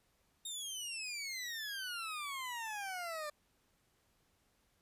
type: exponential sweep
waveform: 20% pulse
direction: down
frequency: 3729 to 587.3 Hz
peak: -35 dBFS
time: 0.45-3.3 s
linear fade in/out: 5 ms
effects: pink hiss -75 dBFS RMS until 4.81 s + resampled to 32000 Hz